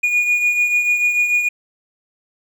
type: beating tone pair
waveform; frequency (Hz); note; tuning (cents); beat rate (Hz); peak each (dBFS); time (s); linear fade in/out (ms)
triangle; 2444 / 2450.8; D#7 / D#7; -32 / -27; 6.8; -13 / -22; 0.03-1.49; 10
effects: none